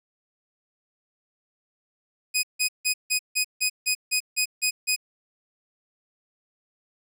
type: tone bursts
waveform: 15% pulse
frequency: 2500 Hz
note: D#7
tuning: 8 cents sharp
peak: -14 dBFS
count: 11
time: 2.34-4.963 s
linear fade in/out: 20 ms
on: 93 ms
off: 160 ms
effects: none